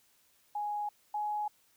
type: tone pair in turn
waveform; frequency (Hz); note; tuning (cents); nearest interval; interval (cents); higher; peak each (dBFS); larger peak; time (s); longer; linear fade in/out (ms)
sine; 831 / 838.7; G#5 / G#5; +1 / +17; unison; 16; second; -32 / -31; second; 0.55-0.89 / 1.14-1.48; neither; 5
effects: white hiss -68 dBFS RMS until 1.76 s